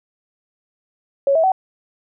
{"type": "tone with pitch steps", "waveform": "sine", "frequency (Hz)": [554.4, 648, 757.3], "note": ["C#5", "E5", "F#5"], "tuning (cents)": [0, -30, 40], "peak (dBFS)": -12, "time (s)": [1.27, 1.519], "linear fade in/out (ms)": 2, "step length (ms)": 83, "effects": []}